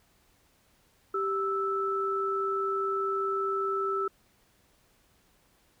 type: tone pair together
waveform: sine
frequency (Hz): 391.3 / 1316.2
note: G4 / E6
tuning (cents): -3 / -3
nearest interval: octave + major sixth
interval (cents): 2100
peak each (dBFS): -30 / -29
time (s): 1.14-4.08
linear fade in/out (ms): 5
effects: pink hiss -66 dBFS RMS until 5.8 s